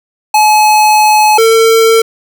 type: tone pair in turn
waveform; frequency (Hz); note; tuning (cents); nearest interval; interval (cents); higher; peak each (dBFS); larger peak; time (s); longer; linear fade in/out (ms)
square; 853 / 450.8; G#5 / A4; +46 / +42; major seventh; 1104; first; -5; neither; 0.34-1.38 / 1.38-2.02; first; 5
effects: none